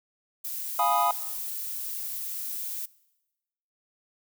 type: noise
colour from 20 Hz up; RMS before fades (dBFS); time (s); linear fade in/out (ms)
violet; -34; 0.44-2.86; 10
type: chord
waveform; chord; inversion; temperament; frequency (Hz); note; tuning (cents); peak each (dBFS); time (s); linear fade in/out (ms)
triangle; F half-diminished seventh; none; equal; 698.5 / 830.6 / 987.8 / 1244.5; F5 / Ab5 / Cb6 / Eb6; 0 / 0 / 0 / 0; -25; 0.79-1.11; 2
effects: noise-tail reverb RT60 1.0 s tail -22 dB re dry